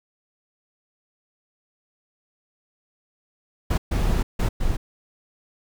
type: noise bursts at uneven times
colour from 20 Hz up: brown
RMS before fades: -21 dBFS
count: 4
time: 3.7-3.78 / 3.91-4.23 / 4.39-4.49 / 4.6-4.77 s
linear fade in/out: 10 ms
effects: none